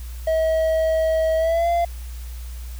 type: tone with pitch glide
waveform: triangle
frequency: 641 to 687 Hz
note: E5 to F5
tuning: -49 to -29 cents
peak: -15 dBFS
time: 0.27-1.85 s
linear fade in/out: 5 ms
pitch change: +120 cents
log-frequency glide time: 1.37-1.69 s
effects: added 60 Hz sine -30 dBFS peak until 2.79 s + white hiss -46 dBFS RMS until 2.79 s